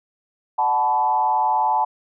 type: tone with frequency modulation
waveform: sine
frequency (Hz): 869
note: A5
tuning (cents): -22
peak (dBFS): -16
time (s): 0.58-1.85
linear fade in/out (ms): 10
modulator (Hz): 125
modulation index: 1
effects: none